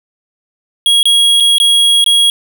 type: tone with dropouts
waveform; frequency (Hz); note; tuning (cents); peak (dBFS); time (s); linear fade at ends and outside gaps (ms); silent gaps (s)
square; 3300; G#7; -12; -7; 0.86-2.3; 1; 1.03-1.055 / 1.401-1.405 / 1.583-1.6 / 2.042-2.062
effects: none